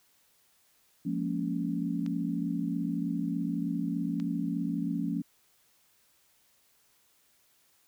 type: chord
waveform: sine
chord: Bb minor seventh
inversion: second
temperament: just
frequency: 174.81 / 209.8 / 233.1 / 279.7 Hz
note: F3 / Ab3 / Bb3 / Db4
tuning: +2 / +18 / 0 / +16 cents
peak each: -33 / -37 / -35 / -33 dBFS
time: 1.05-5.22 s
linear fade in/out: 10 ms
type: clicks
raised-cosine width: 0.2 ms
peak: -29 dBFS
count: 2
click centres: 2.063 / 4.2 s
effects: white hiss -67 dBFS RMS until 7.87 s